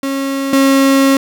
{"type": "tone pair in turn", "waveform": "35% pulse", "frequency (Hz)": [273.1, 271.8], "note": ["C#4", "C#4"], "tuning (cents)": [-26, -34], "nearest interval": "unison", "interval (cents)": 8, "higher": "first", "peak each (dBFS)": [-14, -6], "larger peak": "second", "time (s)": [[0.03, 0.53], [0.53, 1.17]], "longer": "second", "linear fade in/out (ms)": 2, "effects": []}